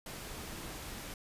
sine tone in noise, 329.1 Hz, E4, 3 cents flat, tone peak -51 dBFS, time 0.52-0.72 s, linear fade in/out 2 ms, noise pink, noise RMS -44 dBFS, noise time 0.06-1.14 s, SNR -10 dB, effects resampled to 32000 Hz

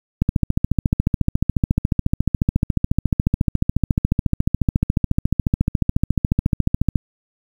click train, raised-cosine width 5 ms, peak -3 dBFS, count 96, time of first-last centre 0.22-6.958 s, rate 14.1 Hz, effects 7-bit

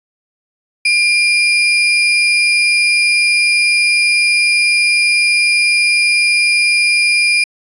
sine tone with sample-and-hold, 2392 Hz, D7, 31 cents sharp, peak -9 dBFS, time 0.85-7.44 s, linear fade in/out 5 ms, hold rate 7350 Hz, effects resampled to 24000 Hz

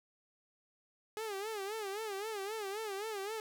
sawtooth tone with vibrato, 415.3 Hz, G#4, in tune, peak -34 dBFS, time 1.17-3.4 s, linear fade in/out 0 ms, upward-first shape sine, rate 3.8 Hz, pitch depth 130 cents each way, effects none

